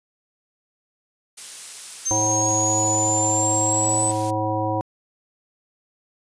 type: noise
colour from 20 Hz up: blue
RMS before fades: -33 dBFS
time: 1.37-4.31 s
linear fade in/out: 10 ms
type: exponential sweep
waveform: sine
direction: up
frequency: 6272 to 8030 Hz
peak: -20 dBFS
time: 2.05-4.12 s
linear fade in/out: 20 ms
type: harmonic tone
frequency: 107.5 Hz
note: A2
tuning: 40 cents flat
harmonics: 1 / 3 / 5 / 7 / 9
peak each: -27 / -27 / -27 / -27 / -27 dBFS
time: 2.11-4.81 s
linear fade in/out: 0 ms
effects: resampled to 22050 Hz